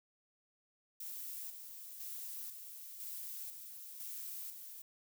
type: noise with tremolo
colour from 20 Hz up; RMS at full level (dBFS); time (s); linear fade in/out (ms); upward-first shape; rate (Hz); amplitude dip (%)
violet; -45; 1-4.82; 5; square; 1; 45
effects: none